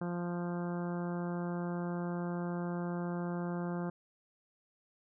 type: harmonic tone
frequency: 174.61 Hz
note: F3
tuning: in tune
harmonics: 1 / 2 / 3 / 4 / 5 / 6 / 7 / 8 / 9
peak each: -35 / -41 / -45 / -47 / -49 / -51 / -52 / -53 / -54 dBFS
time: 0.01-3.9 s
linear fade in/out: 5 ms
effects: none